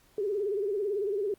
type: tone with vibrato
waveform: sine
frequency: 405.1 Hz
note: G#4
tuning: 43 cents flat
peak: -27 dBFS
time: 0.18-1.34 s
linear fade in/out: 2 ms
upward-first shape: sine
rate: 18 Hz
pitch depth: 110 cents each way
effects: pink hiss -63 dBFS RMS until 1.38 s + Opus 48 kbps